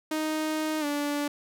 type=tone with pitch glide; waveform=sawtooth; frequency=311.1 to 290.3 Hz; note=D#4 to D4; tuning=0 to -20 cents; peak=-23 dBFS; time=0.11-1.28 s; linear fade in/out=5 ms; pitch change=-120 cents; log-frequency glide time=0.8-0.85 s; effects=none

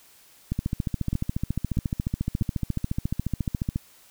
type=two click trains; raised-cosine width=5 ms; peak=-13 / -13 dBFS; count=47 / 3; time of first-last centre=0.52-3.759 / 1.13-2.412 s; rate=14.2 / 1.56 Hz; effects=white hiss -55 dBFS RMS until 4.1 s

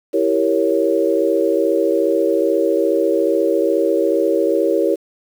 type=chord; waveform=sine; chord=E diminished seventh; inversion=none; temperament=equal; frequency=329.6 / 392 / 466.2 / 554.4 Hz; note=E4 / G4 / Bb4 / Db5; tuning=0 / 0 / 0 / 0 cents; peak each=-19 dBFS; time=0.13-4.96 s; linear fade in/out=20 ms; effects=7-bit

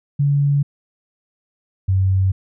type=tone pair in turn; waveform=sine; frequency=142.4 / 95.04 Hz; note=C#3 / F#2; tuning=+47 / +47 cents; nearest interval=perfect fifth; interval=700 cents; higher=first; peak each=-13 dBFS; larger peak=neither; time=0.19-0.63 / 1.88-2.32 s; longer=neither; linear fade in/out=10 ms; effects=none

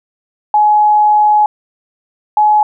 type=tone pair in turn; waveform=sine; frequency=843 / 846.1 Hz; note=G#5 / G#5; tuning=+26 / +32 cents; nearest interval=unison; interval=6 cents; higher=second; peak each=-6 dBFS; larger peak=neither; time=0.54-1.46 / 2.37-2.63 s; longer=first; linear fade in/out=2 ms; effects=none

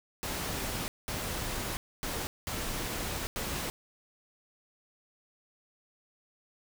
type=noise bursts at uneven times; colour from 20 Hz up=pink; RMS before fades=-35 dBFS; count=5; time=0.23-0.88 / 1.08-1.77 / 2.03-2.27 / 2.47-3.27 / 3.36-3.7 s; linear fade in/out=0 ms; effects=none

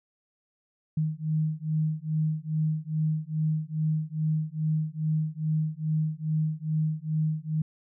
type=beating tone pair; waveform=sine; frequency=154.7 / 157.1 Hz; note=D#3 / D#3; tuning=-10 / +17 cents; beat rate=2.4 Hz; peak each=-28 dBFS; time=0.97-7.62 s; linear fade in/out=5 ms; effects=none

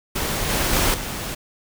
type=noise with level steps; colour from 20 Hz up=pink; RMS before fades=-24 / -21 / -19 / -29 dBFS; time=0.15-1.35 s; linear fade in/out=10 ms; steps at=0.49 / 0.73 / 0.94 s; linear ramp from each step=2 ms; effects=none

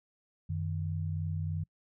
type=tone pair together; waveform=sine; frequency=92.5 / 155.57 Hz; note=F#2 / D#3; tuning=0 / 0 cents; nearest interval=major sixth; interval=900 cents; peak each=-33 / -35 dBFS; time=0.49-1.64 s; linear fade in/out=10 ms; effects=noise-tail reverb RT60 0.1 s tail -26 dB re dry

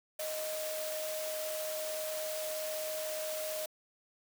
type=tone in noise; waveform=sine; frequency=622.3 Hz; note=D#5; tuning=in tune; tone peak=-36 dBFS; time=0.19-3.66 s; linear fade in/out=5 ms; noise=white; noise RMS=-41 dBFS; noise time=0.19-3.66 s; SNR=+2 dB; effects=high-pass 400 Hz 12 dB/octave

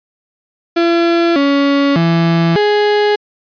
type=tone with pitch steps; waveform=35% pulse; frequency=338.9 / 280.9 / 167 / 416.4 Hz; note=E4 / C#4 / E3 / G#4; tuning=+48 / +23 / +23 / +5 cents; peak=-8 dBFS; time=0.76-3.16 s; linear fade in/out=10 ms; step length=600 ms; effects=resampled to 11025 Hz

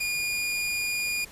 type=tone; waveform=sawtooth; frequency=2432 Hz; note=D#7; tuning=40 cents flat; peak=-23 dBFS; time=0-1.25 s; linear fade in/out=10 ms; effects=pink hiss -48 dBFS RMS until 1.31 s + resampled to 32000 Hz

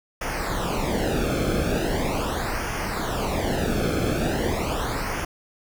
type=noise with flanger; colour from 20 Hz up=brown; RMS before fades=-25 dBFS; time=0.21-5.25 s; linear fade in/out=5 ms; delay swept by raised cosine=0.25 to 1.06 ms; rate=0.4 Hz; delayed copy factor=-0.8; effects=none

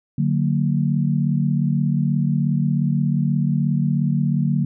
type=chord; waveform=sine; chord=D augmented; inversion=none; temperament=just; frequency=146.83 / 183.54 / 229.4 Hz; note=D3 / F#3 / A#3; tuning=0 / -14 / -28 cents; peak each=-19 / -22 / -23 dBFS; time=0.18-4.65 s; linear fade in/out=5 ms; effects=none

